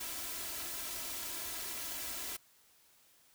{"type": "noise with comb filter", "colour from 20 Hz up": "white", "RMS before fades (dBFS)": -41, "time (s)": [0, 2.37], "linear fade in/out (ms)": 10, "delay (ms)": 3, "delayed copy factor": 0.65, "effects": ["white hiss -66 dBFS RMS until 3.34 s"]}